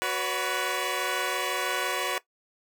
10% pulse chord, F# suspended fourth, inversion none, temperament equal with one note detuned, 370 / 493.9 / 568 Hz, F#4 / B4 / C#5, 0 / 0 / +42 cents, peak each -23 dBFS, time 0.02-2.18 s, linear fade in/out 0 ms, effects noise-tail reverb RT60 0.1 s tail -17 dB re dry

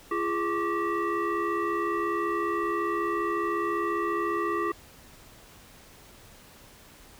sine tone with frequency modulation, 415.3 Hz, G#4, in tune, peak -25 dBFS, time 0.11-4.72 s, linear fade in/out 5 ms, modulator 756 Hz, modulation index 1.6, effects pink hiss -52 dBFS RMS until 7.19 s

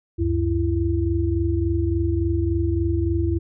sine tone cluster, 72.5 / 96 / 335.5 Hz, D2 / G2 / E4, -22 / -36 / +31 cents, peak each -23 dBFS, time 0.18-3.39 s, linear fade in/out 20 ms, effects none

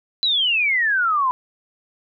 sine exponential sweep, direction down, 4045 to 987.8 Hz, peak -16 dBFS, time 0.23-1.31 s, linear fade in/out 0 ms, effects none

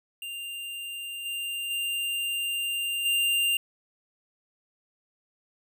square tone with level steps, 2791 Hz, F7, 2 cents flat, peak -35 / -31 / -28 / -23 dBFS, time 0.22-3.57 s, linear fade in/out 2 ms, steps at 1.25 / 1.7 / 3.05 s, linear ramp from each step 10 ms, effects none

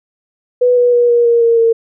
sine tone with pitch steps, 493.9 / 487.7 / 481.5 / 475.4 / 469.4 / 463.5 / 457.6 Hz, B4 / B4 / B4 / A#4 / A#4 / A#4 / A#4, 0 / -22 / -44 / +34 / +12 / -10 / -32 cents, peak -7 dBFS, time 0.61-1.73 s, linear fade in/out 10 ms, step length 160 ms, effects none

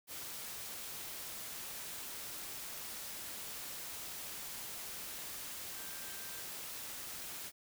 sine tone in noise, 1574 Hz, G6, 7 cents sharp, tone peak -56 dBFS, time 5.73-6.43 s, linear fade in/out 50 ms, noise white, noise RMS -45 dBFS, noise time 0.07-7.52 s, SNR -14 dB, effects none

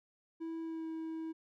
triangle tone with pitch glide, 327.1 to 322.4 Hz, E4 to E4, -13 to -38 cents, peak -36 dBFS, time 0.4-1.33 s, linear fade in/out 20 ms, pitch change -25 cents, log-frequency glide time 0.61-0.87 s, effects none

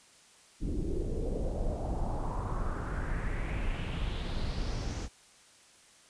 brown noise with low-pass filter sweep, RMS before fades -33 dBFS, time 0.6-5.09 s, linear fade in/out 50 ms, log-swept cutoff 300 to 6700 Hz, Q 3.5, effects white hiss -59 dBFS RMS until 6.09 s + resampled to 22050 Hz

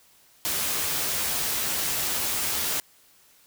white noise with comb filter, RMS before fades -27 dBFS, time 0.45-2.8 s, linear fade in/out 0 ms, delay 13 ms, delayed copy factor +0.5, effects white hiss -58 dBFS RMS until 3.46 s

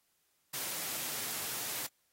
white high-pass noise, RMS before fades -38 dBFS, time 0.53-1.87 s, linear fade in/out 10 ms, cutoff 100 Hz, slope 24 dB/octave, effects white hiss -75 dBFS RMS until 2.12 s + AAC 48 kbps

